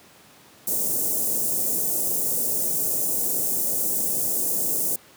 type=band-stop noise; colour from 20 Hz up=white; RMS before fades=-24 dBFS; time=0.67-4.96 s; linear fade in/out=5 ms; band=600 to 7300 Hz; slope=24 dB/octave; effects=pink hiss -51 dBFS RMS until 5.16 s + high-pass 150 Hz 12 dB/octave